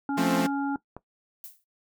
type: harmonic tone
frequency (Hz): 279.4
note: C#4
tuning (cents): +14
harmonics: 1 / 3 / 5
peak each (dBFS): -26 / -32 / -37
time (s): 0.09-0.76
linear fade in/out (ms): 2
type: chord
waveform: sawtooth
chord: F major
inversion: none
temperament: equal with one note detuned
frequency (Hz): 174.61 / 220 / 263.3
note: F3 / A3 / C4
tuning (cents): 0 / 0 / +11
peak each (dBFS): -24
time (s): 0.17-0.47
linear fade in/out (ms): 10
type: click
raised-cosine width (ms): 1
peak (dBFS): -25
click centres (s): 0.966
type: noise with exponential decay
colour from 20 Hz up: violet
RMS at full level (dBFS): -38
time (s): 1.44-1.64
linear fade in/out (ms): 1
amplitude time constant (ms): 43
effects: noise-tail reverb RT60 0.1 s tail -17 dB re dry